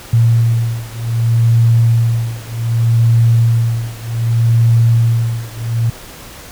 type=beating tone pair; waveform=sine; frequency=115.4 / 116.05 Hz; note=A#2 / A#2; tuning=-17 / -7 cents; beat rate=0.65 Hz; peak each=-12 / -13 dBFS; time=0.13-5.9 s; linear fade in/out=5 ms; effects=pink hiss -34 dBFS RMS until 6.51 s